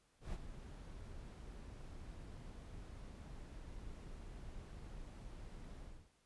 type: noise with ADSR envelope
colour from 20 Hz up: brown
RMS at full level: -42 dBFS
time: 0.2-6.11 s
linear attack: 130 ms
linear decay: 42 ms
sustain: -9 dB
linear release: 290 ms
effects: pink hiss -75 dBFS RMS until 6.25 s + resampled to 24000 Hz